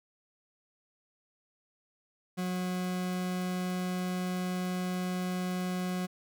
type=tone; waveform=40% pulse; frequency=182.1 Hz; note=F#3; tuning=27 cents flat; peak=-30 dBFS; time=2.37-6.07 s; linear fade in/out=20 ms; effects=none